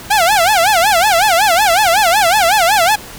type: tone with vibrato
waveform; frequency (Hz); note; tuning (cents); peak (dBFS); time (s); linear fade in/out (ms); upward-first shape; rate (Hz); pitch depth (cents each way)
sawtooth; 759; F#5; +44; -5; 0.1-2.96; 10; sine; 5.4; 240
effects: pink hiss -32 dBFS RMS until 3.18 s